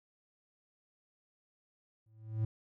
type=tone with exponential growth; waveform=triangle; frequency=110 Hz; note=A2; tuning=in tune; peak=-25 dBFS; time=2.06-2.45 s; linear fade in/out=5 ms; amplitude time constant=84 ms; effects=none

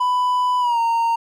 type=tone with pitch glide; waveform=triangle; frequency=995 to 923 Hz; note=B5 to A#5; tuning=+13 to -17 cents; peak=-14 dBFS; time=0-1.16 s; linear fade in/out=10 ms; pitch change=-130 cents; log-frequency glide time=0.6-0.79 s; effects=none

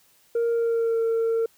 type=tone with pitch glide; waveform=sine; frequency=466.2 to 455.3 Hz; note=A#4 to A#4; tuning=0 to -41 cents; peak=-18 dBFS; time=0.35-1.46 s; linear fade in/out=5 ms; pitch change=-41 cents; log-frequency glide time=0.49-1.01 s; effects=tanh soft clip ceiling -19 dBFS + white hiss -60 dBFS RMS until 1.57 s

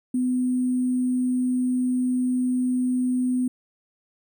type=tone with sample-and-hold; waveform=sine; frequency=251.7 Hz; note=B3; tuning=33 cents sharp; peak=-20 dBFS; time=0.14-3.48 s; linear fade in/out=5 ms; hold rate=8820 Hz; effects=none

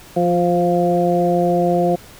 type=harmonic tone with a mistuned harmonic; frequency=174.61 Hz; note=F3; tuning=in tune; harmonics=1 / 2 / 3 / 4; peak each=-19 / -19 / -19 / -19 dBFS; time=0.16-1.96 s; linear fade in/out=10 ms; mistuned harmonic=2; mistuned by=+16 cents; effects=pink hiss -42 dBFS RMS until 2.19 s

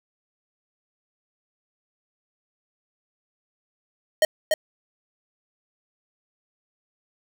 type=tone with echo; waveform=square; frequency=622.3 Hz; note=D#5; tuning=in tune; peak=-15 dBFS; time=4.22-4.25 s; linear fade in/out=2 ms; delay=290 ms; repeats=1; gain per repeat=-3 dB; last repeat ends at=4.54 s; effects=none

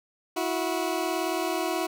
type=tone pair together; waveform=20% pulse; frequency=327.2 / 365.7 Hz; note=E4 / F#4; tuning=-13 / -20 cents; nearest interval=major second; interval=193 cents; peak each=-24 dBFS; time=0.36-1.87 s; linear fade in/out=10 ms; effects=none

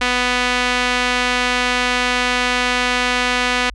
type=tone with band-pass filter; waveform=sawtooth; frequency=248 Hz; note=B3; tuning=7 cents sharp; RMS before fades=-18 dBFS; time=0.01-3.7 s; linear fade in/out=5 ms; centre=2400 Hz; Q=0.95; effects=added 50 Hz sine -33 dBFS peak until 3.74 s + resampled to 24000 Hz

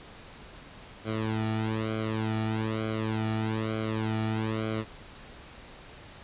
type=tone with flanger; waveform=sawtooth; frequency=110 Hz; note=A2; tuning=in tune; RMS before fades=-30 dBFS; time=1.04-4.85 s; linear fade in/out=50 ms; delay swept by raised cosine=1.1 to 1.94 ms; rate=1.1 Hz; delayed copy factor=-0.95; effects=pink hiss -48 dBFS RMS until 6.23 s + resampled to 8000 Hz

